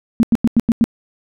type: tone bursts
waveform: sine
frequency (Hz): 230.2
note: A#3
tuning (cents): -22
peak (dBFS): -8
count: 6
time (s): 0.2-0.841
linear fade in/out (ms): 0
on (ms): 31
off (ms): 91
effects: none